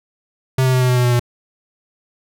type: tone with pitch steps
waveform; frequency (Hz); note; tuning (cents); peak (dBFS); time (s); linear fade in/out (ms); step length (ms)
square; 130.81 / 129.38 / 127.97 / 126.57 / 125.19 / 123.83 / 122.47 / 121.14; C3 / C3 / C3 / B2 / B2 / B2 / B2 / B2; 0 / -19 / -38 / +43 / +24 / +5 / -14 / -33; -13; 0.58-1.196; 5; 77
effects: none